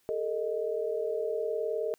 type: chord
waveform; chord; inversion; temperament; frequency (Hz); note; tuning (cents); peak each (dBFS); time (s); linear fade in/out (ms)
sine; Ab suspended second; none; equal with one note detuned; 415.3 / 454.7 / 622.3; Ab4 / Bb4 / Eb5; 0 / -43 / 0; -35 / -31 / -34; 0.09-1.94; 0
effects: white hiss -69 dBFS RMS until 1.98 s